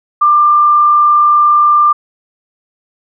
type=tone with frequency modulation; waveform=sine; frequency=1190 Hz; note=D6; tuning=22 cents sharp; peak=-5 dBFS; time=0.21-1.93 s; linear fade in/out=10 ms; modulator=37.1 Hz; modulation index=0.25; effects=none